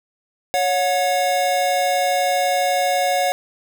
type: tone pair together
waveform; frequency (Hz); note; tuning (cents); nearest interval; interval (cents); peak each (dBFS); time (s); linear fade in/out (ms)
square; 558 / 726; C#5 / F#5; +11 / -33; perfect fourth; 456; -22 / -19; 0.54-3.32; 0
effects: none